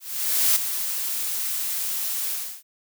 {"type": "noise with ADSR envelope", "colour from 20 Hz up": "blue", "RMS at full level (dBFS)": -18, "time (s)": [0, 2.63], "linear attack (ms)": 560, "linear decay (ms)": 6, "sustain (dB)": -9, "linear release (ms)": 320, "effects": []}